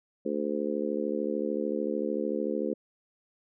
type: harmonic tone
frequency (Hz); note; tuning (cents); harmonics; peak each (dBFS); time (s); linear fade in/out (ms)
73.42; D2; 0; 3 / 4 / 5 / 6 / 7; -34 / -34 / -34 / -34 / -34; 0.25-2.74; 10
effects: none